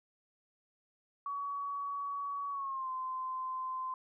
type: tone with pitch glide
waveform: sine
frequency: 1129 to 1035.3 Hz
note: C#6 to C6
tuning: +31 to -19 cents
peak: -35 dBFS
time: 1.26-3.94 s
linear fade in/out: 2 ms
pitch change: -150 cents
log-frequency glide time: 2.51-2.9 s
effects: none